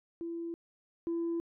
sine tone pair in turn, 336.3 / 336.3 Hz, E4 / E4, +35 / +35 cents, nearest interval unison, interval 0 cents, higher neither, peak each -35 / -29 dBFS, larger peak second, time 0.21-0.54 / 1.07-1.4 s, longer neither, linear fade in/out 0 ms, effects tanh soft clip ceiling -28 dBFS

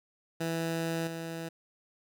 15% pulse tone with level steps, 164.81 Hz, E3, in tune, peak -24 / -30 dBFS, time 0.4-1.49 s, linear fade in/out 10 ms, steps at 1.07 s, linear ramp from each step 5 ms, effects none

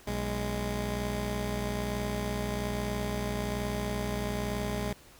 15% pulse tone pair together, 61.17 / 206.6 Hz, B1 / G#3, -16 / -9 cents, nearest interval octave + major sixth, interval 2107 cents, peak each -27 dBFS, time 0.07-4.93 s, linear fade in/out 5 ms, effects pink hiss -55 dBFS RMS until 5.19 s

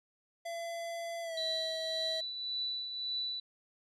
square tone with pitch glide, 676 to 642.5 Hz, E5 to E5, +43 to -45 cents, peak -38 dBFS, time 0.45-2.21 s, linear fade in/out 10 ms, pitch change -88 cents, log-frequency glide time 1.22-1.4 s
sine tone with tremolo, 3966 Hz, B7, 7 cents sharp, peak -32 dBFS, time 1.37-3.4 s, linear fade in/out 5 ms, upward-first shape triangle, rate 1.8 Hz, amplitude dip 55%
effects low-pass 10000 Hz 12 dB/octave

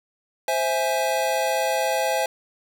square chord, C augmented, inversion none, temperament equal, 523.3 / 659.3 / 830.6 Hz, C5 / E5 / G#5, 0 / 0 / 0 cents, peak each -26 dBFS, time 0.48-2.26 s, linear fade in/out 2 ms, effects none

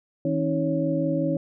sine tone cluster, 159.5 / 271.7 / 317 / 555 Hz, D#3 / C#4 / D#4 / C#5, +43 / -35 / +32 / +2 cents, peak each -27 dBFS, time 0.25-1.37 s, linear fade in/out 2 ms, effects none

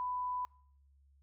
sine tone, 996 Hz, B5, 14 cents sharp, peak -34 dBFS, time 0-0.45 s, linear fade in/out 0 ms, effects noise-tail reverb RT60 0.6 s tail -25 dB re dry + added 69 Hz sine -63 dBFS peak until 1.22 s

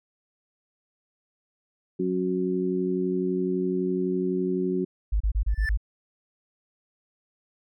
harmonic tone, 91.9 Hz, F#2, 11 cents flat, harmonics 2 / 3 / 4, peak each -28 / -30 / -26 dBFS, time 1.99-4.85 s, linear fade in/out 10 ms
sine tone bursts, 51.91 Hz, G#1, in tune, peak -20 dBFS, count 6, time 5.12-5.774 s, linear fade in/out 10 ms, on 84 ms, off 30 ms
triangle tone with exponential growth, 1760 Hz, A6, in tune, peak -21 dBFS, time 5.48-5.69 s, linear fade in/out 1 ms, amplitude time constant 44 ms
effects none

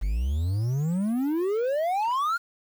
triangle exponential sweep, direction up, 45.99 to 1445 Hz, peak -21 dBFS, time 0.01-2.38 s, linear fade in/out 20 ms, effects 8-bit

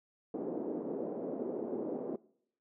white band-pass noise, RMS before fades -38 dBFS, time 0.34-2.16 s, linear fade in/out 2 ms, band 230 to 490 Hz, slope 24 dB/octave, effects noise-tail reverb RT60 0.7 s tail -23 dB re dry

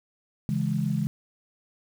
sine chord, C# minor, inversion none, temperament equal, 138.59 / 164.81 / 207.7 Hz, C#3 / E3 / G#3, 0 / 0 / 0 cents, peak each -28 dBFS, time 0.49-1.07 s, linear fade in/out 0 ms, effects 8-bit

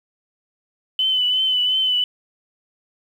sine tone with vibrato, 3022 Hz, F#7, 36 cents sharp, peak -16 dBFS, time 0.99-2.04 s, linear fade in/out 2 ms, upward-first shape triangle, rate 2.8 Hz, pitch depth 41 cents each way, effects 8-bit

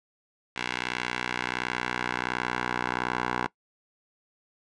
10% pulse tone with band-pass filter sweep, 61.4 Hz, B1, 9 cents flat, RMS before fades -31 dBFS, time 0.56-3.47 s, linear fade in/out 5 ms, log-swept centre 2400 to 1200 Hz, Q 1.2, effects noise-tail reverb RT60 0.1 s tail -20 dB re dry + resampled to 22050 Hz

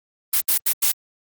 blue noise bursts at uneven times, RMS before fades -18 dBFS, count 4, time 0.33-0.41 / 0.48-0.58 / 0.66-0.73 / 0.82-0.92 s, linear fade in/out 10 ms, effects Opus 32 kbps

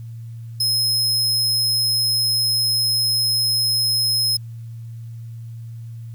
40% pulse tone, 5140 Hz, E8, 45 cents flat, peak -16 dBFS, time 0.6-4.37 s, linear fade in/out 5 ms, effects added 115 Hz sine -31 dBFS peak until 6.14 s + white hiss -60 dBFS RMS until 6.14 s

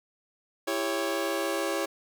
sawtooth chord, C# diminished, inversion first, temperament just, 332.6 / 399.1 / 554.4 Hz, E4 / G4 / C#5, +16 / +31 / 0 cents, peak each -28 / -29 / -27 dBFS, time 0.67-1.86 s, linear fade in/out 10 ms, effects none

